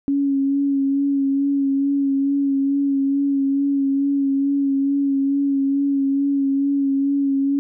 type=tone with vibrato; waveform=sine; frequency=277.2 Hz; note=C#4; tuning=in tune; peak=-16 dBFS; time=0.08-7.59 s; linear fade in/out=0 ms; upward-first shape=sine; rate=2.3 Hz; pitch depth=24 cents each way; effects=none